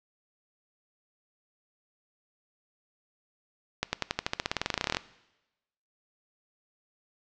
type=accelerating click train; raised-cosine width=0.2 ms; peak=-9 dBFS; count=23; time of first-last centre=3.83-4.969 s; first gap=100 ms; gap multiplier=0.93; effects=noise-tail reverb RT60 1.0 s tail -19 dB re dry + low-pass 6000 Hz 12 dB/octave